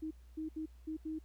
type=tone bursts at uneven times; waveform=sine; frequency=314.1 Hz; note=D#4; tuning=16 cents sharp; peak=-37 dBFS; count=5; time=0.02-0.11 / 0.37-0.49 / 0.56-0.66 / 0.87-0.97 / 1.05-1.19 s; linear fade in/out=10 ms; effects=added 60 Hz sine -54 dBFS peak until 1.24 s + pink hiss -72 dBFS RMS until 1.24 s